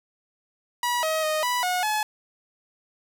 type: tone with pitch steps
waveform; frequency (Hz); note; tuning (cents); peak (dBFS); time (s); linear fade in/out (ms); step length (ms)
sawtooth; 969 / 633 / 620 / 985 / 726 / 854; B5 / D#5 / D#5 / B5 / F#5 / G#5; -33 / +30 / -6 / -5 / -33 / +48; -19; 0.83-2.03; 2; 200
effects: none